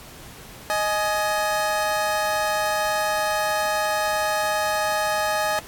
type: tone pair together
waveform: 25% pulse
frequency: 622.3 / 840.1 Hz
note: D#5 / G#5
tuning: 0 / +20 cents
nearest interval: perfect fourth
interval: 520 cents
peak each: -20 dBFS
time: 0.7-5.59 s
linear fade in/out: 0 ms
effects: pink hiss -43 dBFS RMS until 5.67 s + AAC 64 kbps